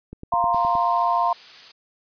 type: click train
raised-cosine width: 3 ms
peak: -23 dBFS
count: 7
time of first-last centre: 0.13-0.753 s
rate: 9.63 Hz
type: chord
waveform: sine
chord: F suspended fourth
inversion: none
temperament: equal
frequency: 698.5 / 932.3 / 1046.5 Hz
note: F5 / Bb5 / C6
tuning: 0 / 0 / 0 cents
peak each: -22 dBFS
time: 0.32-1.33 s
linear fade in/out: 5 ms
type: noise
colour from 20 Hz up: blue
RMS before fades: -37 dBFS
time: 0.53-1.72 s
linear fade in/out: 10 ms
effects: resampled to 11025 Hz